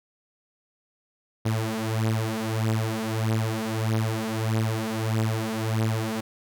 sawtooth beating tone pair, 110 / 111.6 Hz, A2 / A2, 0 / +25 cents, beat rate 1.6 Hz, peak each -23 dBFS, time 1.45-6.21 s, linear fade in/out 10 ms, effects none

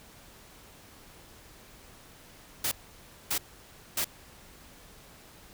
white noise bursts, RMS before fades -29 dBFS, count 3, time 2.64-4.045 s, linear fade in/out 5 ms, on 75 ms, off 590 ms, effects pink hiss -53 dBFS RMS until 5.53 s

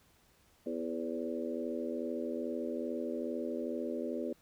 harmonic tone with a mistuned harmonic, 82.41 Hz, E2, in tune, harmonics 3 / 4 / 5 / 6 / 7, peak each -39 / -40 / -41 / -42 / -42 dBFS, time 0.66-4.33 s, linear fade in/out 5 ms, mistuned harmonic 6, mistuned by +31 cents, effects pink hiss -67 dBFS RMS until 4.41 s

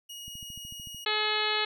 sawtooth tone, 2884 Hz, F#7, 45 cents flat, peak -37 dBFS, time 0.09-1.05 s, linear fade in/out 10 ms
click train, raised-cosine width 5 ms, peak -36 dBFS, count 10, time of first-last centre 0.28-0.947 s, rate 13.5 Hz
harmonic tone, 426.4 Hz, G#4, 46 cents sharp, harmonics 1 / 2 / 3 / 4 / 5 / 6 / 7 / 8 / 9 / 10, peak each -35 / -35 / -35 / -35 / -35 / -35 / -35 / -35 / -35 / -35 dBFS, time 1.06-1.65 s, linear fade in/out 5 ms
effects none

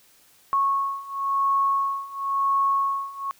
sine beating tone pair, 1100 / 1100.96 Hz, C#6 / C#6, -14 / -12 cents, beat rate 0.96 Hz, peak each -25 / -23 dBFS, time 0.53-3.31 s, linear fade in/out 0 ms, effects white hiss -57 dBFS RMS until 3.39 s

